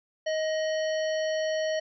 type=harmonic tone with a mistuned harmonic; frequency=628 Hz; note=D#5; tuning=16 cents sharp; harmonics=1 / 3 / 5 / 7 / 9; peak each=-26 / -36 / -40 / -43 / -45 dBFS; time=0.26-1.8 s; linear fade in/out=10 ms; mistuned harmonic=5; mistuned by=-60 cents; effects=none